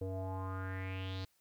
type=tone with low-pass filter sweep; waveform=square; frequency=94.5 Hz; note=F#2; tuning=37 cents sharp; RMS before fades=-40 dBFS; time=0.01-1.25 s; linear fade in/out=5 ms; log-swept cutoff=490 to 4400 Hz; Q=4.8; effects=white hiss -74 dBFS RMS until 1.4 s